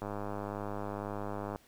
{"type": "click train", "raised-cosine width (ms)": 1, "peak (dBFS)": -24, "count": 158, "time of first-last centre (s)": [0.02, 1.559], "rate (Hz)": 102, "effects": ["pink hiss -63 dBFS RMS until 1.67 s"]}